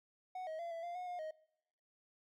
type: tone with pitch steps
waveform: triangle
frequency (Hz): 740 / 633 / 682 / 665 / 695 / 725 / 713 / 626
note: F#5 / D#5 / F5 / E5 / F5 / F#5 / F5 / D#5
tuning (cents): 0 / +30 / -41 / +15 / -9 / -35 / +36 / +10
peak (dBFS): -39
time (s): 0.35-1.31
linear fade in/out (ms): 5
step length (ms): 120
effects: noise-tail reverb RT60 0.8 s tail -23 dB re dry